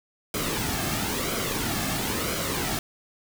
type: noise with flanger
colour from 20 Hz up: pink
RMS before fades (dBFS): -28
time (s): 0.34-2.79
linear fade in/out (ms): 2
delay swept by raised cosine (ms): 1.1 to 2.1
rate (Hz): 1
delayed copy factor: -0.55
effects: none